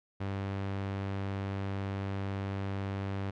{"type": "tone", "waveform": "sawtooth", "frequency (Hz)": 98, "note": "G2", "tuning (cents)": 0, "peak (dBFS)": -29, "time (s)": [0.2, 3.31], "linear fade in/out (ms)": 10, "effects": ["low-pass 3000 Hz 12 dB/octave"]}